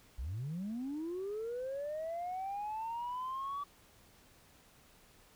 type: linear sweep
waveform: sine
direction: up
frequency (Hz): 51.5 to 1152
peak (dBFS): -35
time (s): 0.18-3.64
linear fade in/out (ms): 10
effects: tanh soft clip ceiling -34 dBFS + pink hiss -63 dBFS RMS until 5.35 s